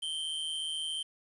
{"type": "tone with amplitude modulation", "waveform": "square", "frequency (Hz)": 3123, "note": "G7", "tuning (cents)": -7, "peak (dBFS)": -31, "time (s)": [0.02, 1.03], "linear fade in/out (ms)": 10, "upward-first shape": "sine", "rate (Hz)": 157, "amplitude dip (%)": 60, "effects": ["resampled to 24000 Hz", "10-bit"]}